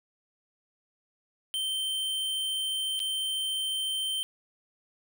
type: tone with dropouts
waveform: square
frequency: 3113 Hz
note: G7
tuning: 13 cents flat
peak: -29 dBFS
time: 1.54-4.23 s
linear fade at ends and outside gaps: 0 ms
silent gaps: 2.993-3.001 s
effects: none